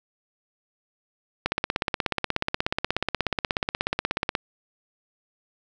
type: click train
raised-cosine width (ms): 0.3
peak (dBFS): -7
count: 49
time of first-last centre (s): 1.46-4.352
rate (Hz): 16.6
effects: none